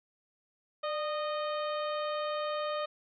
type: harmonic tone with a mistuned harmonic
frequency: 617 Hz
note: D#5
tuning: 15 cents flat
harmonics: 1 / 2 / 3 / 4 / 5 / 6 / 7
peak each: -33 / -36 / -46 / -48 / -46 / -49 / -50 dBFS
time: 0.83-2.86 s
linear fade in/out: 10 ms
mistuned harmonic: 1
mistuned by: -57 cents
effects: none